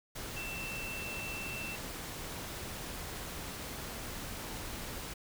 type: tone in noise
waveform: sine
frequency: 2679 Hz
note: E7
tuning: 27 cents sharp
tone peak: -40 dBFS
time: 0.36-1.76 s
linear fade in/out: 10 ms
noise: pink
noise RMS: -42 dBFS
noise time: 0.15-5.14 s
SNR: -1 dB
effects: none